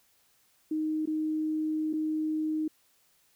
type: tone with dropouts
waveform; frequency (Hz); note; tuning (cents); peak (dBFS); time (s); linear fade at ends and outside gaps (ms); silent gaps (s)
sine; 311.1; D#4; 0; -27; 0.71-2.68; 5; 1.057-1.073 / 1.93-1.935
effects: white hiss -67 dBFS RMS until 3.35 s